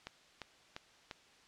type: click train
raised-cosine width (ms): 0.2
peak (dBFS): -25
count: 4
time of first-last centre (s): 0.07-1.112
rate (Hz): 2.88
effects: white hiss -63 dBFS RMS until 1.47 s + low-pass 5000 Hz 12 dB/octave